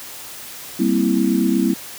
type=chord; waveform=sine; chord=C dominant seventh; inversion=second; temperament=equal; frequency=196 / 233.1 / 261.6 / 329.6 Hz; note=G3 / Bb3 / C4 / E4; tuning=0 / 0 / 0 / 0 cents; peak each=-20 dBFS; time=0.79-1.74 s; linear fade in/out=10 ms; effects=white hiss -35 dBFS RMS until 1.98 s + high-pass 60 Hz 12 dB/octave